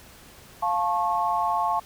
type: chord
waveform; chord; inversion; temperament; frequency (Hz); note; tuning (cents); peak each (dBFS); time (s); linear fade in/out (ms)
sine; F augmented; none; just; 698.5 / 873.1 / 1091.3; F5 / A5 / C#6; 0 / -14 / -27; -27 / -25 / -26; 0.62-1.8; 10
effects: pink hiss -49 dBFS RMS until 1.85 s

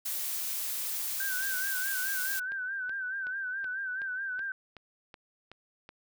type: noise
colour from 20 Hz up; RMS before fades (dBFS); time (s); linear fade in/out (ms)
blue; -34; 0.05-2.4; 10
type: tone with vibrato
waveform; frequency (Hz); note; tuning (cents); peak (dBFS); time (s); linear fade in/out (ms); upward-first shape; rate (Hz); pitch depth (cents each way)
sine; 1542; G6; -29; -32; 1.2-4.52; 2; sine; 4.7; 70
type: click train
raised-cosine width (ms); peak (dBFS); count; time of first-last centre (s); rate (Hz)
0.3; -31; 10; 2.52-5.891; 2.67
effects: none

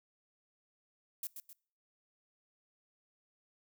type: noise with echo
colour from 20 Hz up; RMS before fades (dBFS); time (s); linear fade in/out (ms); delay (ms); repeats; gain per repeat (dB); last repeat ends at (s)
violet; -39; 1.23-1.27; 2; 130; 2; -7; 1.53
effects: noise-tail reverb RT60 0.5 s tail -24 dB re dry

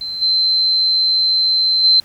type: tone with level steps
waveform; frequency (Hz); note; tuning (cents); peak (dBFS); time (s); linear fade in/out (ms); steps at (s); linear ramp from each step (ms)
sine; 4093; C8; -39; -22 / -12 / -8; 0.01-2; 2; 0.21 / 1.83; 20
effects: pink hiss -48 dBFS RMS until 2.04 s

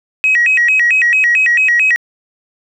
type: tone with vibrato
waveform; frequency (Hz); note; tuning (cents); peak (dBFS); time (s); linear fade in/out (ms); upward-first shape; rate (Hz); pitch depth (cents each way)
sine; 2201; C#7; -13; -7; 0.24-1.96; 0; square; 4.5; 250
effects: tanh soft clip ceiling -4 dBFS + 8-bit

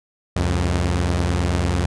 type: tone pair together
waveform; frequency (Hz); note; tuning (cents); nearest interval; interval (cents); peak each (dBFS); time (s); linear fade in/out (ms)
sawtooth; 69.3 / 89.46; C#2 / F2; 0 / +42; major third; 442; -18 / -16; 0.36-1.86; 5
effects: resampled to 22050 Hz

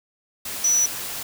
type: tone in noise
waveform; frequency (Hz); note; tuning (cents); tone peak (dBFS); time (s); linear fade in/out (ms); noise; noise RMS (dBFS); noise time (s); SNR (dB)
sine; 5920; F#8; 0; -16; 0.64-0.86; 5; white; -31; 0.45-1.23; +12
effects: none

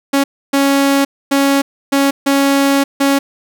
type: tone bursts at uneven times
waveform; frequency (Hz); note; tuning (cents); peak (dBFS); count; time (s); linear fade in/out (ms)
sawtooth; 277.2; C#4; 0; -6; 6; 0.13-0.24 / 0.53-1.05 / 1.31-1.62 / 1.92-2.11 / 2.26-2.84 / 3-3.19; 10
effects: none

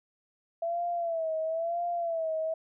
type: tone with vibrato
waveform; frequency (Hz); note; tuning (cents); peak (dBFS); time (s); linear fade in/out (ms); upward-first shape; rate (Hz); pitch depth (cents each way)
sine; 665; E5; +15; -28; 0.62-2.54; 5; sine; 1; 79
effects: none

